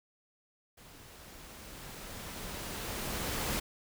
pink noise with level ramp, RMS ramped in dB -55 to -33 dBFS, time 0.77-3.6 s, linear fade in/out 10 ms, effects none

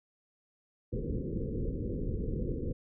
pink low-pass noise, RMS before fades -34 dBFS, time 0.92-2.73 s, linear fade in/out 10 ms, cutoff 510 Hz, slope 96 dB/octave, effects none

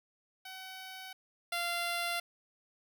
10% pulse tone pair in turn, 756 / 691.4 Hz, F#5 / F5, +37 / -18 cents, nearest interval major second, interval 155 cents, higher first, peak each -36 / -24 dBFS, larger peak second, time 0.45-1.13 / 1.52-2.2 s, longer neither, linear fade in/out 5 ms, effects none

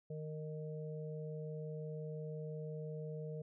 harmonic tone, 154.3 Hz, D#3, 14 cents flat, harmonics 1 / 3 / 4, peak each -43 / -46 / -53 dBFS, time 0.1-3.42 s, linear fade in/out 5 ms, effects none

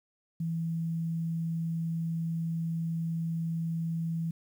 sine tone, 164.81 Hz, E3, in tune, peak -29 dBFS, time 0.4-4.31 s, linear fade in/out 5 ms, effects 10-bit

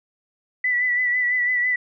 sine tone with vibrato, 1975.5 Hz, B6, in tune, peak -18 dBFS, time 0.64-1.76 s, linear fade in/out 5 ms, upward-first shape sine, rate 6 Hz, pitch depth 33 cents each way, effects none

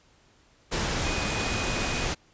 sine tone in noise, 2489 Hz, D#7, in tune, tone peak -35 dBFS, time 1.04-2.06 s, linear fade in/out 20 ms, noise pink, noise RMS -28 dBFS, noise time 0.71-2.15 s, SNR -10 dB, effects pink hiss -61 dBFS RMS until 2.33 s + resampled to 16000 Hz

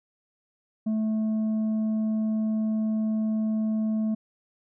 sine tone with tanh clipping, 218 Hz, A3, 16 cents flat, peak -24 dBFS, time 0.86-4.15 s, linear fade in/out 10 ms, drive 4 dB, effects none

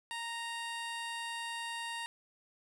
15% pulse tone with low-pass filter, 930 Hz, A#5, 4 cents flat, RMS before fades -40 dBFS, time 0.11-2.06 s, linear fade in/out 0 ms, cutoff 9700 Hz, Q 0.91, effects none

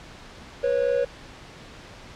triangle tone pair together, 487.3 / 550 Hz, B4 / C#5, -23 / -14 cents, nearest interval major second, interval 209 cents, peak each -21 dBFS, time 0.63-1.05 s, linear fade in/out 10 ms, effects pink hiss -44 dBFS RMS until 2.15 s + low-pass 5000 Hz 12 dB/octave

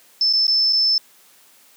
sine tone with dropouts, 5274 Hz, E8, in tune, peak -14 dBFS, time 0.21-0.98 s, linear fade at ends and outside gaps 2 ms, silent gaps 0.328-0.334 / 0.469-0.479 / 0.726-0.73 s, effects white hiss -52 dBFS RMS until 1.76 s + high-pass 200 Hz 12 dB/octave

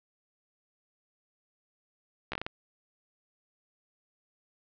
slowing click train, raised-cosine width 0.3 ms, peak -17 dBFS, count 6, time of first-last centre 2.32-2.465 s, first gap 14 ms, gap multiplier 1.37, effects low-pass 4000 Hz 12 dB/octave

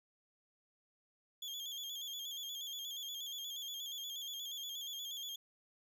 35% pulse tone with vibrato, 3322 Hz, G#7, in tune, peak -40 dBFS, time 1.42-5.36 s, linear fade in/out 5 ms, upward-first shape square, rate 8.4 Hz, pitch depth 55 cents each way, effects none

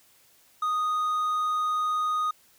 triangle tone, 1241 Hz, D#6, 5 cents flat, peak -22 dBFS, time 0.62-2.31 s, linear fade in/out 5 ms, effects white hiss -60 dBFS RMS until 2.58 s

